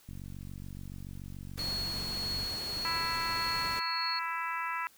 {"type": "click train", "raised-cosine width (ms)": 5, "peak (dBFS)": -32, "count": 111, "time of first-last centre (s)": [0.09, 2.43], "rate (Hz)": 47}
{"type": "noise", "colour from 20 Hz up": "pink", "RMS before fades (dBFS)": -42, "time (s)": [1.57, 3.8], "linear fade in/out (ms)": 10}
{"type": "tone with tremolo", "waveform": "sine", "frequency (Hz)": 4337, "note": "C#8", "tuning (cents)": -39, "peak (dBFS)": -32, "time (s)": [1.59, 4.19], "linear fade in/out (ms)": 2, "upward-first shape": "triangle", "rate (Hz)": 1.7, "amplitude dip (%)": 35}
{"type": "harmonic tone", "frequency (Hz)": 331.3, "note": "E4", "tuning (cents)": 9, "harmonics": [3, 4, 5, 6, 7, 8], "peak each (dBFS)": [-36, -37, -41, -40, -45, -43], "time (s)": [2.85, 4.87], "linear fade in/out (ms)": 0}
{"effects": ["white hiss -61 dBFS RMS until 4.97 s"]}